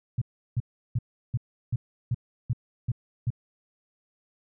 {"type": "tone bursts", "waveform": "sine", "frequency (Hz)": 120, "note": "B2", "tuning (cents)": -49, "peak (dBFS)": -22, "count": 9, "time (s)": [0.18, 3.304], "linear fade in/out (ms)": 5, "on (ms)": 36, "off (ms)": 350, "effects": []}